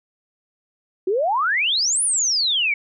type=exponential two-way sweep; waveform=sine; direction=up then down; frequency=354.6 to 10130 to 2197 Hz; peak=-17 dBFS; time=1.07-2.74 s; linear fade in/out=5 ms; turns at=2.03 s; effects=none